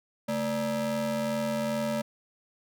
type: ring-modulated tone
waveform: square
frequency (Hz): 181.4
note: F#3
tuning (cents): -34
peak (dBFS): -25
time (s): 0.28-2.02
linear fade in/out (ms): 10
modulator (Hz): 404
effects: none